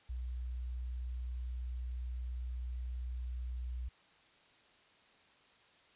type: tone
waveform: sine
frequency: 61.5 Hz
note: B1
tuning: 7 cents flat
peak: -37 dBFS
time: 0.09-3.89 s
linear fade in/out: 10 ms
effects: white hiss -65 dBFS RMS until 5.95 s + resampled to 8000 Hz